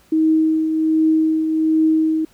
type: tone with tremolo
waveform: sine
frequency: 316.5 Hz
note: D#4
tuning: 30 cents sharp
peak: -11 dBFS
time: 0.12-2.25 s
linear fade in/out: 5 ms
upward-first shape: triangle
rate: 1.3 Hz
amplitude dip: 50%
effects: pink hiss -54 dBFS RMS until 2.33 s